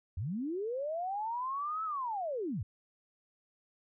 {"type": "linear two-way sweep", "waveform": "sine", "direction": "up then down", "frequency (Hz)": [75, 1318.5, 75], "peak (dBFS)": -33, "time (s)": [0.17, 2.63], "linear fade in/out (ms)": 5, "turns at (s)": 1.84, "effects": []}